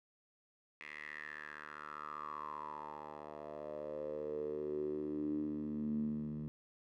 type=tone with band-pass filter sweep; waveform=10% pulse; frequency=75.2 Hz; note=D2; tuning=42 cents sharp; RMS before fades=-42 dBFS; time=0.81-6.48 s; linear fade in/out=0 ms; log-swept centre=2200 to 180 Hz; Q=7.3; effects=none